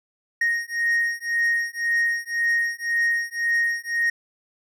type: beating tone pair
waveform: triangle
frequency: 1864.7 / 1866.6 Hz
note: A#6 / A#6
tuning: 0 / +2 cents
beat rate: 1.9 Hz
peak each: -22 dBFS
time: 0.41-4.1 s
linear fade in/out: 5 ms
effects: none